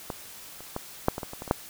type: clicks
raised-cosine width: 1 ms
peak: -17 / -30 / -16 / -6 / -18 / -19 / -23 / -22 / -24 / -6 dBFS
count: 10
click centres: 0.102 / 0.606 / 0.764 / 1.084 / 1.181 / 1.232 / 1.334 / 1.421 / 1.478 / 1.511 s
effects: white hiss -45 dBFS RMS until 1.69 s